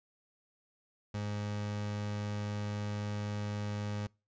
30% pulse tone, 103.83 Hz, G#2, in tune, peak -32 dBFS, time 1.14-4.07 s, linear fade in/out 5 ms, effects noise-tail reverb RT60 0.3 s tail -26 dB re dry + resampled to 16000 Hz

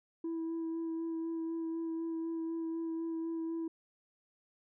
sine tone with vibrato, 328.4 Hz, E4, 6 cents flat, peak -32 dBFS, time 0.24-3.68 s, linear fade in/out 5 ms, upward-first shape sine, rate 4 Hz, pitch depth 14 cents each way, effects tanh soft clip ceiling -33 dBFS

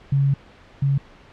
sine tone pair in turn, 138.59 / 138.59 Hz, C#3 / C#3, 0 / 0 cents, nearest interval unison, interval 0 cents, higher neither, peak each -15 / -16 dBFS, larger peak first, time 0.12-0.34 / 0.82-0.98 s, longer first, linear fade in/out 5 ms, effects pink hiss -48 dBFS RMS until 1.32 s + low-pass 3000 Hz 12 dB/octave

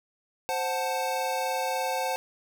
square chord, F# diminished, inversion second, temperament equal, 523.3 / 740 / 880 Hz, C5 / F#5 / A5, 0 / 0 / 0 cents, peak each -32 dBFS, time 0.49-2.16 s, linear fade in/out 0 ms, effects none

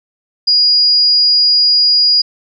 sine tone, 4880 Hz, D#8, 34 cents flat, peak -7 dBFS, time 0.47-2.22 s, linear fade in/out 10 ms, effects none

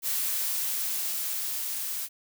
blue noise with level ramp, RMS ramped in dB -28 to -33 dBFS, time 0.02-2.09 s, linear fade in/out 50 ms, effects none

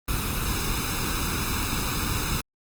pink noise with comb filter, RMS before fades -27 dBFS, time 0.08-2.41 s, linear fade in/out 5 ms, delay 0.78 ms, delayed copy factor +0.7, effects Opus 24 kbps

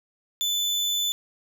35% pulse tone, 3500 Hz, A7, 10 cents flat, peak -21 dBFS, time 0.41-1.12 s, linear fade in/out 0 ms, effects none

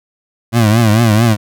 25% pulse tone with vibrato, 111.4 Hz, A2, 22 cents sharp, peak -4 dBFS, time 0.52-1.37 s, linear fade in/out 50 ms, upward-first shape triangle, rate 4.5 Hz, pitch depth 140 cents each way, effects none

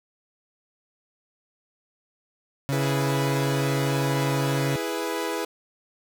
35% pulse tone, 138.59 Hz, C#3, in tune, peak -22 dBFS, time 2.69-4.76 s, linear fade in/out 0 ms
sawtooth chord, E major, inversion none, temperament equal, 329.6 / 415.3 / 493.9 Hz, E4 / G#4 / B4, 0 / 0 / 0 cents, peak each -27 dBFS, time 2.72-5.45 s, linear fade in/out 5 ms
effects none

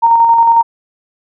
sine tone with tremolo, 924 Hz, A#5, 16 cents flat, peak -4 dBFS, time 0.02-0.63 s, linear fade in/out 20 ms, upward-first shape square, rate 11 Hz, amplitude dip 30%, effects none

